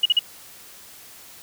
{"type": "tone bursts", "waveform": "sine", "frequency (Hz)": 2900, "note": "F#7", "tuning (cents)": -35, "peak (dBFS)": -13, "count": 3, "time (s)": [0.03, 0.192], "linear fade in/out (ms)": 5, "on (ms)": 26, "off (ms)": 42, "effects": ["white hiss -45 dBFS RMS until 1.42 s"]}